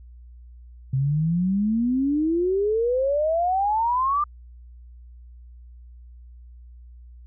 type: exponential sweep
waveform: sine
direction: up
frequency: 129.4 to 1206 Hz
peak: -19 dBFS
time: 0.93-4.24 s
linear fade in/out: 5 ms
effects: added 60 Hz sine -42 dBFS peak until 7.26 s